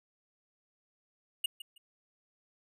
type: tone with echo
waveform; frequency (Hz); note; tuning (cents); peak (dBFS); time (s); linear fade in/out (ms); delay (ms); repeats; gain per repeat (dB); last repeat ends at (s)
square; 2861; F7; +41; -28; 1.44-1.46; 5; 160; 2; -14; 1.78
effects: none